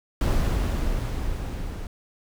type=noise with level ramp; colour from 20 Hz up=brown; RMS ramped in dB=-20 to -33 dBFS; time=0.21-1.87 s; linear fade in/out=2 ms; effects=none